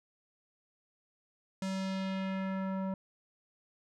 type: tone with low-pass filter sweep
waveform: square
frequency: 191.1 Hz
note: G3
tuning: 44 cents flat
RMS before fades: -35 dBFS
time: 1.62-2.94 s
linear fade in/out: 2 ms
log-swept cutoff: 7700 to 900 Hz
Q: 1.3
effects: none